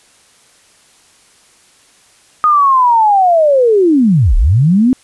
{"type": "linear two-way sweep", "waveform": "sine", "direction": "down then up", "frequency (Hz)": [1247, 30.87, 266.4], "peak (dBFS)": -6, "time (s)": [2.44, 4.93], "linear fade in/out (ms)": 0, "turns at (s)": 4.36, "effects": ["white hiss -48 dBFS RMS until 5.03 s", "resampled to 24000 Hz"]}